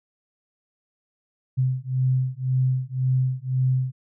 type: beating tone pair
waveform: sine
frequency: 128.4 / 130.3 Hz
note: C3 / C3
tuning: -32 / -7 cents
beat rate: 1.9 Hz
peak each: -23 dBFS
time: 1.57-3.92 s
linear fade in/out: 20 ms
effects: none